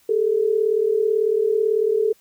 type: tone pair together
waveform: sine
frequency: 405.1 / 443.2 Hz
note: G#4 / A4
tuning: -43 / +13 cents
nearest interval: major second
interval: 156 cents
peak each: -21 / -18 dBFS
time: 0.09-2.13 s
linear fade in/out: 5 ms
effects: white hiss -58 dBFS RMS until 2.2 s